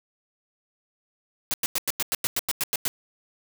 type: noise bursts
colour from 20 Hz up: white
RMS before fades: -25 dBFS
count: 12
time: 1.51-2.88 s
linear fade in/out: 0 ms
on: 28 ms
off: 94 ms
effects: none